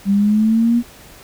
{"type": "linear sweep", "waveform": "sine", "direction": "up", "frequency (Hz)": [195.2, 240.8], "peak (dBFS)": -11, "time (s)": [0.05, 0.83], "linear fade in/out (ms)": 50, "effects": ["pink hiss -42 dBFS RMS until 1.23 s"]}